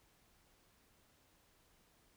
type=silence; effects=pink hiss -71 dBFS RMS until 2.16 s